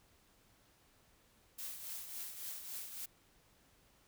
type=noise with tremolo; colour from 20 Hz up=blue; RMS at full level=-43 dBFS; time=1.58-3.06 s; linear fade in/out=10 ms; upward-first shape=triangle; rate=3.6 Hz; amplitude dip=60%; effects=pink hiss -69 dBFS RMS until 4.07 s